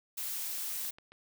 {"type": "noise", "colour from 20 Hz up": "blue", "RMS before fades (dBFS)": -37, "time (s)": [0.17, 0.91], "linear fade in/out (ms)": 10}
{"type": "click train", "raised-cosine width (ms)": 0.3, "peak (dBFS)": -36, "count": 5, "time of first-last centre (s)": [0.58, 1.12], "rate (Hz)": 7.41}
{"effects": []}